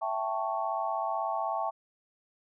sine chord, A dominant seventh, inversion second, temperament equal with one note detuned, 661.5 / 784 / 880 / 1108.7 Hz, E5 / G5 / A5 / C#6, +6 / 0 / 0 / 0 cents, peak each -34 / -34 / -34 / -35 dBFS, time 0.01-1.71 s, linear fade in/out 20 ms, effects none

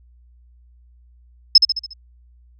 sine tone with echo, 5190 Hz, E8, 28 cents flat, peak -3 dBFS, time 1.55-1.58 s, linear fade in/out 5 ms, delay 71 ms, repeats 5, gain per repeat -6 dB, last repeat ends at 1.935 s, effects added 60 Hz sine -48 dBFS peak until 2.59 s

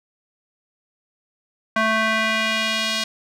square tone with band-pass filter sweep, 220.4 Hz, A3, 3 cents sharp, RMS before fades -21 dBFS, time 1.76-3.04 s, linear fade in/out 5 ms, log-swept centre 1400 to 4000 Hz, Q 1.4, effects none

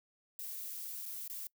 violet noise with dropouts, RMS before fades -43 dBFS, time 0.39-1.47 s, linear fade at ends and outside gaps 1 ms, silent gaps 1.056-1.06 / 1.278-1.298 s, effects noise-tail reverb RT60 0.1 s tail -24 dB re dry

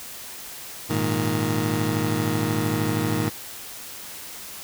20% pulse chord, Ab suspended second, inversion none, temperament just, 103.83 / 116.8 / 155.74 Hz, Ab2 / Bb2 / Eb3, 0 / +4 / +2 cents, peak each -22 dBFS, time 0.89-3.3 s, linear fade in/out 20 ms, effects white hiss -38 dBFS RMS until 4.63 s

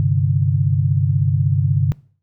sine chord, G suspended fourth, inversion none, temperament just, 98 / 130.67 / 147 Hz, G2 / C3 / D3, 0 / -2 / +2 cents, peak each -18 dBFS, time 0-1.92 s, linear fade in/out 0 ms, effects noise-tail reverb RT60 0.5 s tail -23 dB re dry

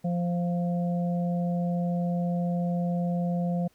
harmonic tone, 174.61 Hz, F3, in tune, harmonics 1 / 3 / 4, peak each -25 / -35 / -37 dBFS, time 0.04-3.68 s, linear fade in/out 10 ms, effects pink hiss -65 dBFS RMS until 3.74 s

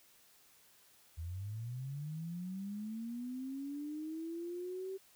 sine linear sweep, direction up, 78 to 386.8 Hz, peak -39 dBFS, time 1.17-4.98 s, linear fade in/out 20 ms, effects white hiss -65 dBFS RMS until 5.15 s

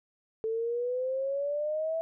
sine exponential sweep, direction up, 440 to 659.3 Hz, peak -28 dBFS, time 0.44-2.01 s, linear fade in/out 0 ms, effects none

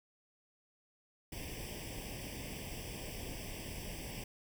pink noise with comb filter, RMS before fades -44 dBFS, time 1.32-4.24 s, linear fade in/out 5 ms, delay 0.37 ms, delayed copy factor +1, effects none

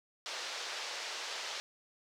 white band-pass noise, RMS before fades -41 dBFS, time 0.26-1.6 s, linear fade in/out 0 ms, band 430 to 5600 Hz, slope 24 dB/octave, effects none

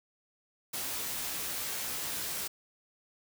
white noise with comb filter, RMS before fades -36 dBFS, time 0.73-2.48 s, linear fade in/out 10 ms, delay 16 ms, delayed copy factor +0.6, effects none

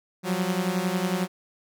sawtooth beating tone pair, 177.8 / 188.8 Hz, F3 / F#3, +31 / +35 cents, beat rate 11 Hz, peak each -23 dBFS, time 0.23-1.28 s, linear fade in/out 50 ms, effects none

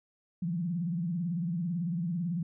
sine tone with vibrato, 171.7 Hz, F3, 29 cents flat, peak -29 dBFS, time 0.42-2.43 s, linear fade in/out 5 ms, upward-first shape sine, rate 18 Hz, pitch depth 140 cents each way, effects none

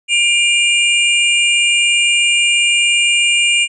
square tone pair together, 2391 / 2828 Hz, D7 / F7, +30 / +21 cents, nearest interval minor third, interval 291 cents, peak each -14 dBFS, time 0.08-3.68 s, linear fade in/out 50 ms, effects resampled to 24000 Hz

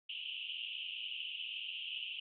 white band-pass noise, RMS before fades -43 dBFS, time 0.09-2.2 s, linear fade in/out 5 ms, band 2700 to 3100 Hz, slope 96 dB/octave, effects none

